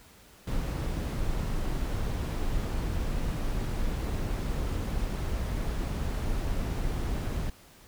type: noise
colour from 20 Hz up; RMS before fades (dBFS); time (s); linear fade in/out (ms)
brown; -30; 0.47-7.5; 5
effects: pink hiss -55 dBFS RMS until 7.87 s